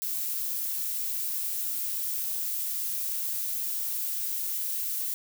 violet noise, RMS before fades -31 dBFS, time 0.02-5.14 s, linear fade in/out 0 ms, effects none

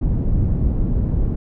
pink low-pass noise, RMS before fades -18 dBFS, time 0.01-1.36 s, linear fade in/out 10 ms, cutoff 200 Hz, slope 12 dB/octave, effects none

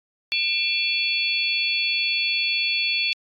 sine tone cluster, 2387 / 2679 / 3404 / 4443 Hz, D7 / E7 / G#7 / C#8, +28 / +27 / +42 / +3 cents, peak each -26 dBFS, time 0.32-3.13 s, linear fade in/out 0 ms, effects AAC 48 kbps

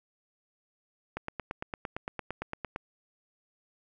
click train, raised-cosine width 0.5 ms, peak -19 dBFS, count 15, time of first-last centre 1.17-2.761 s, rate 8.8 Hz, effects none

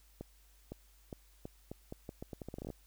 accelerating click train, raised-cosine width 2 ms, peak -29 dBFS, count 18, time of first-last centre 0.21-2.703 s, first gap 510 ms, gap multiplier 0.8, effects added 50 Hz sine -62 dBFS peak until 2.86 s + white hiss -68 dBFS RMS until 2.86 s

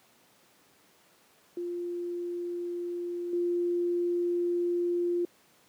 sine tone with level steps, 349.2 Hz, F4, in tune, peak -31 / -25 dBFS, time 1.57-5.25 s, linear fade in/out 2 ms, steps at 3.33 s, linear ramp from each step 2 ms, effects pink hiss -62 dBFS RMS until 5.68 s + high-pass 200 Hz 12 dB/octave

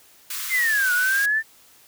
white high-pass noise, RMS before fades -30 dBFS, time 0.3-1.26 s, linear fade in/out 5 ms, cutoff 1100 Hz, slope 48 dB/octave
sine exponential two-way sweep, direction down then up, 2141 to 1441 to 1799 Hz, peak -18 dBFS, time 0.49-1.43 s, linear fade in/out 50 ms, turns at 0.93 s
effects white hiss -53 dBFS RMS until 1.87 s

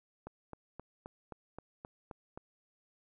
click train, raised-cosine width 1 ms, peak -30 dBFS, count 9, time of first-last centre 0.27-2.375 s, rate 3.8 Hz, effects none

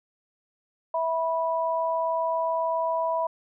sine tone pair together, 654 / 981.4 Hz, E5 / B5, -14 / -11 cents, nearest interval perfect fifth, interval 703 cents, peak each -26 dBFS, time 0.94-3.27 s, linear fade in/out 5 ms, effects none

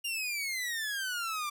sawtooth exponential sweep, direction down, 2833 to 1168 Hz, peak -29 dBFS, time 0.04-1.5 s, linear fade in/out 10 ms, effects none

